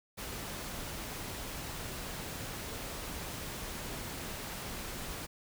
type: noise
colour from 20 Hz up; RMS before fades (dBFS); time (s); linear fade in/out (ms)
pink; -41; 0.17-5.27; 20
effects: none